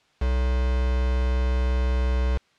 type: tone with quantisation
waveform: triangle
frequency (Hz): 62.8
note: B1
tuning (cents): +30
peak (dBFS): -18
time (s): 0.21-2.38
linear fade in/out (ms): 10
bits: 5
effects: white hiss -62 dBFS RMS until 2.58 s + low-pass 4000 Hz 12 dB/octave